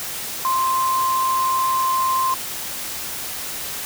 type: tone in noise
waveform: sine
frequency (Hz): 1046.5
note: C6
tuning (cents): 0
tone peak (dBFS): -17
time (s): 0.45-2.34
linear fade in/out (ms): 0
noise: white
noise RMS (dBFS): -29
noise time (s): 0-3.85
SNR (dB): +9
effects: none